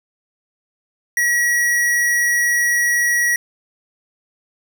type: tone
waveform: square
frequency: 1917 Hz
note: A#6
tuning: 48 cents sharp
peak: -15 dBFS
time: 1.17-3.36 s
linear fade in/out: 2 ms
effects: 7-bit